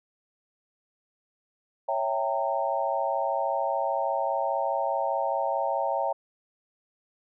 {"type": "chord", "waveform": "sine", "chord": "C# diminished seventh", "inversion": "none", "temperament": "equal with one note detuned", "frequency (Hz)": [554.4, 659.3, 784, 917.4], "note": ["C#5", "E5", "G5", "Bb5"], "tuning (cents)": [0, 0, 0, -28], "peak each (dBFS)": -30, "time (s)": [1.88, 6.13], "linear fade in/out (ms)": 10, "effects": []}